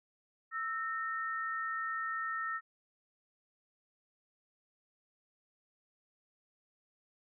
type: tone pair together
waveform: sine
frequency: 1318.5 / 1834.2 Hz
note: E6 / A#6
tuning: 0 / -29 cents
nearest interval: tritone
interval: 571 cents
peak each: -36 / -38 dBFS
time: 0.51-2.61 s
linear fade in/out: 50 ms
effects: none